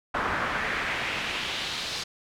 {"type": "noise with band-pass filter sweep", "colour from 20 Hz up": "brown", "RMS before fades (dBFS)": -30, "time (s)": [0.14, 2.04], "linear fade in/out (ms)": 10, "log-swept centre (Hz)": [1300, 4500], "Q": 1.8, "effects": []}